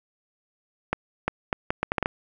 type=accelerating click train; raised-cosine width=0.5 ms; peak=-8 dBFS; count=9; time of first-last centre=0.93-2.059 s; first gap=350 ms; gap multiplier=0.71; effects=none